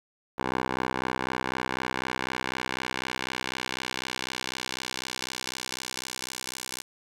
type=tone with band-pass filter sweep; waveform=10% pulse; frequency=64 Hz; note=C2; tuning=38 cents flat; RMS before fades=-33 dBFS; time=0.38-6.82 s; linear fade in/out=10 ms; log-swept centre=970 to 8000 Hz; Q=0.84; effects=9-bit